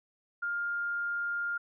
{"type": "tone", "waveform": "sine", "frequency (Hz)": 1406, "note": "F6", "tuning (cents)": 11, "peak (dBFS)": -30, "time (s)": [0.42, 1.58], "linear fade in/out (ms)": 10, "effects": []}